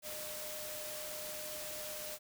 sine tone in noise, 609 Hz, D#5, 37 cents flat, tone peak -47 dBFS, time 0.02-2.19 s, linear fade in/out 50 ms, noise white, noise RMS -44 dBFS, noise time 0.02-2.19 s, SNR -6 dB, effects none

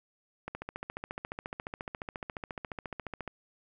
click train, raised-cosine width 0.5 ms, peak -22 dBFS, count 41, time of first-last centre 0.48-3.277 s, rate 14.3 Hz, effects none

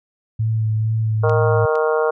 sine tone with vibrato, 110 Hz, A2, in tune, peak -16 dBFS, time 0.39-1.66 s, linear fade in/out 10 ms, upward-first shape sine, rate 2.2 Hz, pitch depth 19 cents each way
harmonic tone, 155.56 Hz, D#3, in tune, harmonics 3 / 4 / 5 / 6 / 7 / 8 / 9, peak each -17 / -22 / -27 / -29 / -26 / -31 / -27 dBFS, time 1.23-2.11 s, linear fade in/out 10 ms
clicks, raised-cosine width 0.2 ms, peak -18 / -21 dBFS, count 2, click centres 1.296 / 1.755 s
effects none

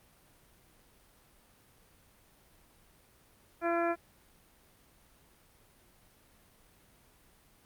harmonic tone, 339.7 Hz, F4, 48 cents flat, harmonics 1 / 2 / 3 / 4 / 5 / 6 / 7, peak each -32 / -31 / -40 / -35 / -39 / -48 / -43 dBFS, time 3.61-3.96 s, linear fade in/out 50 ms, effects pink hiss -63 dBFS RMS until 7.65 s + Opus 32 kbps

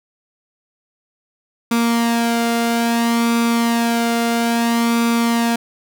sawtooth tone with flanger, 233.1 Hz, A#3, in tune, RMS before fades -17 dBFS, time 1.71-5.56 s, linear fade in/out 5 ms, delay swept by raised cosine 0.83 to 1.44 ms, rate 0.6 Hz, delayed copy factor +0.55, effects none

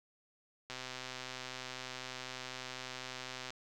click train, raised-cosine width 0.2 ms, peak -25 dBFS, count 360, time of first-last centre 0.7-3.505 s, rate 128 Hz, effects none

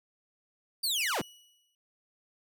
sawtooth linear sweep, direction down, 4750 to 56 Hz, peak -25 dBFS, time 0.83-1.22 s, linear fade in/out 10 ms
sawtooth tone with exponential decay, 2931 Hz, F#7, 17 cents flat, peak -33 dBFS, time 1.01-1.75 s, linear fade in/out 1 ms, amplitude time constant 160 ms
effects none

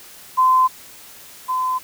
sine tone pair in turn, 1029 / 1021.9 Hz, C6 / C6, -29 / -41 cents, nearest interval unison, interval 12 cents, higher first, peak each -11 / -18 dBFS, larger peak first, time 0.37-0.68 / 1.48-1.79 s, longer neither, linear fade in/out 20 ms, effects white hiss -42 dBFS RMS until 1.83 s

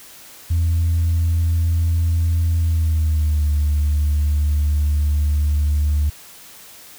sine tone with pitch glide, 83.5 to 73.96 Hz, E2 to D2, +23 to +13 cents, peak -13 dBFS, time 0.5-6.1 s, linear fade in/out 10 ms, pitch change -210 cents, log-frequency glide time 2.59-3.48 s, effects tanh soft clip ceiling -12 dBFS + white hiss -42 dBFS RMS until 6.98 s

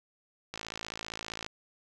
click train, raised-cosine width 0.2 ms, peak -20 dBFS, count 52, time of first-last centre 0.54-1.464 s, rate 55.2 Hz, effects none

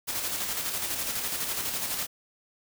white noise with tremolo, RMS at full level -30 dBFS, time 0.07-2.07 s, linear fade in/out 20 ms, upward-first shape square, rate 12 Hz, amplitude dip 35%, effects none

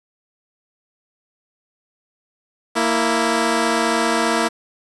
10% pulse tone pair together, 231.4 / 329.6 Hz, A#3 / E4, -13 / 0 cents, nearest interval tritone, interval 613 cents, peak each -11 dBFS, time 2.75-4.49 s, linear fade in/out 20 ms, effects resampled to 24000 Hz + 7-bit

